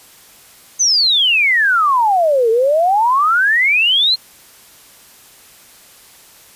sine exponential two-way sweep, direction down then up, 6330 to 438.4 to 4259 Hz, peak -10 dBFS, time 0.79-4.16 s, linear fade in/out 20 ms, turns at 2.5 s, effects white hiss -44 dBFS RMS until 6.55 s + resampled to 32000 Hz

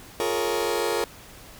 sawtooth chord, Bb minor seventh, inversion second, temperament just, 349.6 / 419.5 / 466.2 / 559.4 Hz, F4 / Ab4 / Bb4 / Db5, +2 / +17 / 0 / +16 cents, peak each -26 / -24 / -23 / -28 dBFS, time 0.2-1.04 s, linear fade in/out 0 ms, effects pink hiss -46 dBFS RMS until 1.59 s

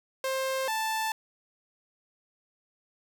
sawtooth tone pair in turn, 529 / 880.7 Hz, C5 / A5, +19 / +1 cents, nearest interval major sixth, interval 882 cents, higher second, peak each -24 dBFS, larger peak neither, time 0.24-0.68 / 0.68-1.12 s, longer neither, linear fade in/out 2 ms, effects none

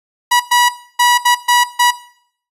sawtooth tone bursts at uneven times, 971 Hz, B5, 30 cents flat, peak -5 dBFS, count 6, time 0.31-0.4 / 0.51-0.69 / 0.99-1.18 / 1.25-1.35 / 1.48-1.64 / 1.79-1.91 s, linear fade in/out 10 ms, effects noise-tail reverb RT60 0.6 s tail -17 dB re dry + resampled to 32000 Hz

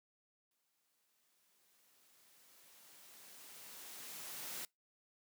white noise with exponential growth, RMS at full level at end -44 dBFS, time 0.51-4.65 s, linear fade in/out 2 ms, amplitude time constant 900 ms, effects noise-tail reverb RT60 0.2 s tail -25 dB re dry + high-pass 150 Hz 12 dB/octave

